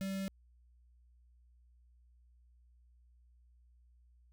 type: tone with notch filter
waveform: square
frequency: 193.4 Hz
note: G3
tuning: 23 cents flat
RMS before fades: -38 dBFS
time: 0.01-0.28 s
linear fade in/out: 0 ms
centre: 1000 Hz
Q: 1.5
effects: added 60 Hz sine -62 dBFS peak until 4.32 s